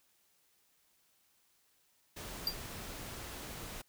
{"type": "noise", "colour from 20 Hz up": "pink", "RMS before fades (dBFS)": -45, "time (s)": [2.16, 3.82], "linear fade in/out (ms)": 10}
{"type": "tone with exponential decay", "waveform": "square", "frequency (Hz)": 4727, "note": "D8", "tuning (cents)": 10, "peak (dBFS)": -27, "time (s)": [2.47, 2.56], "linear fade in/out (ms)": 2, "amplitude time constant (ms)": 19}
{"effects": ["white hiss -72 dBFS RMS until 3.88 s"]}